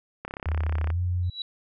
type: click train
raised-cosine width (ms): 0.5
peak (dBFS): -19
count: 23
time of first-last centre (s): 0.25-0.903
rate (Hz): 33.7
type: tone with pitch glide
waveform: sine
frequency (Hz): 79 to 89.19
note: D#2 to F2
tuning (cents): +27 to +37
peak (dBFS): -23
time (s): 0.46-1.3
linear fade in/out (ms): 5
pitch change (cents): +210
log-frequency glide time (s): 0.88-0.99
type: tone with exponential growth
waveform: sine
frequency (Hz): 3915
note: B7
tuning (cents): -16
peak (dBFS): -26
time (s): 1.23-1.42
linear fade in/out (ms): 2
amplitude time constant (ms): 41
effects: none